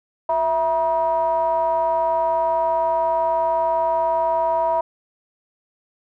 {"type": "ring-modulated tone", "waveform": "triangle", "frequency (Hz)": 149.1, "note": "D3", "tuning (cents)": 27, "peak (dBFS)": -12, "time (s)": [0.29, 4.81], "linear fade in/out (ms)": 5, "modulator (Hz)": 808, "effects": []}